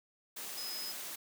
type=tone in noise; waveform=sine; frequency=5070 Hz; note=D#8; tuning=32 cents sharp; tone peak=-40 dBFS; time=0.57-0.92 s; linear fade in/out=10 ms; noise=white; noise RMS=-43 dBFS; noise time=0.36-1.16 s; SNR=0 dB; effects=high-pass 200 Hz 12 dB/octave